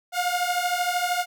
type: beating tone pair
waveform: sawtooth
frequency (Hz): 707 / 720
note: F5 / F#5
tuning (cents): +21 / -47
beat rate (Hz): 13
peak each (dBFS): -22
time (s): 0.12-1.26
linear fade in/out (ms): 50
effects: none